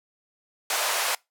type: band-pass noise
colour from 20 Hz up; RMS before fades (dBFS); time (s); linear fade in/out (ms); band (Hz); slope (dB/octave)
pink; -26; 0.7-1.15; 2; 620 to 14000; 24
effects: noise-tail reverb RT60 0.2 s tail -24 dB re dry